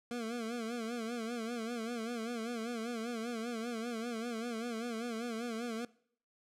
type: tone with vibrato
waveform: 25% pulse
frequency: 231.8 Hz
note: A#3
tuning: 10 cents flat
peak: -33 dBFS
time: 0.11-5.85 s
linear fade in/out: 2 ms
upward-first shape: sine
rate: 5.1 Hz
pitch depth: 90 cents each way
effects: noise-tail reverb RT60 0.6 s tail -22 dB re dry + low-pass 10000 Hz 12 dB/octave